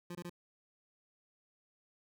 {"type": "tone bursts", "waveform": "25% pulse", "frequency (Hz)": 174.61, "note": "F3", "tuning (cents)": 0, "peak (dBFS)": -38, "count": 3, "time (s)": [0.1, 0.297], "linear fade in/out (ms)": 5, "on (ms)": 51, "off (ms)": 22, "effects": []}